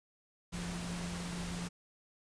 sine tone in noise, 174.61 Hz, F3, in tune, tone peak -39 dBFS, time 0.52-1.69 s, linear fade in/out 20 ms, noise pink, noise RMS -43 dBFS, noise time 0.52-1.69 s, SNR +1 dB, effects resampled to 22050 Hz

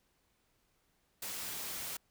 white noise, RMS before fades -41 dBFS, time 1.22-1.97 s, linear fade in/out 5 ms, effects pink hiss -75 dBFS RMS until 2.1 s

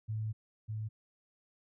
sine tone pair in turn, 109 / 108.5 Hz, A2 / A2, -16 / -24 cents, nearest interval unison, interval 8 cents, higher first, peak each -33 / -35 dBFS, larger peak first, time 0.08-0.33 / 0.68-0.89 s, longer first, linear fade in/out 20 ms, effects none

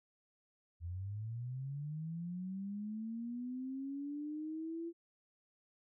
sine linear sweep, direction up, 82 to 340 Hz, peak -39 dBFS, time 0.8-4.93 s, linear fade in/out 50 ms, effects none

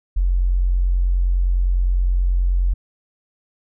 triangle tone with tanh clipping, 44.82 Hz, F1, 46 cents sharp, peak -14 dBFS, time 0.16-2.74 s, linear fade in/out 10 ms, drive 3 dB, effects none

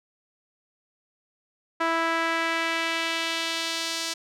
sawtooth tone with band-pass filter sweep, 329.6 Hz, E4, in tune, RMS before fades -27 dBFS, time 1.8-4.14 s, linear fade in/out 10 ms, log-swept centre 1300 to 5200 Hz, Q 1.3, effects none

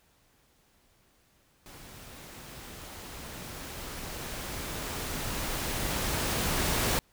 pink noise with level ramp, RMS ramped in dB -49 to -27 dBFS, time 1.66-6.99 s, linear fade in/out 0 ms, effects pink hiss -66 dBFS RMS until 7.12 s

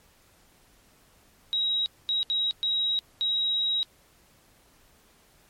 sine tone bursts at uneven times, 3829 Hz, A#7, 46 cents sharp, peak -23 dBFS, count 5, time 1.53-1.86 / 2.09-2.23 / 2.3-2.51 / 2.63-2.99 / 3.21-3.83 s, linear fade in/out 0 ms, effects pink hiss -60 dBFS RMS until 5.49 s + MP3 64 kbps

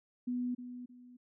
sine tone with echo, 246.9 Hz, B3, in tune, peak -32 dBFS, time 0.27-0.55 s, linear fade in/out 10 ms, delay 310 ms, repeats 2, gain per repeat -10 dB, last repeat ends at 1.17 s, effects none

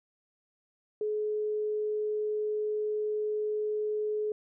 sine tone, 424.7 Hz, G#4, 39 cents sharp, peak -28 dBFS, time 1.01-4.32 s, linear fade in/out 2 ms, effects none

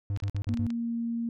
triangle tone bursts, 100 Hz, G2, 35 cents sharp, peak -25 dBFS, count 5, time 0.1-0.666 s, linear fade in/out 0 ms, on 74 ms, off 49 ms
clicks, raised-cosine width 0.2 ms, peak -26 dBFS, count 10, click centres 0.164 / 0.201 / 0.237 / 0.281 / 0.365 / 0.444 / 0.49 / 0.539 / 0.573 / 0.704 s
sine tone with pitch glide, 234.1 to 232.6 Hz, A#3 to A#3, +8 to -4 cents, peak -28 dBFS, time 0.49-1.29 s, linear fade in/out 2 ms, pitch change -12 cents, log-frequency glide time 0.69-0.94 s
effects none

